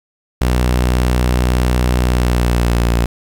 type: tone with pitch glide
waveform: sawtooth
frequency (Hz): 61.74 to 58.41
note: B1 to A#1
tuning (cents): 0 to +4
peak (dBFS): -8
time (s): 0.41-3.06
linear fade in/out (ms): 5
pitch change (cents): -96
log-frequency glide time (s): 2.03-2.92
effects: 7-bit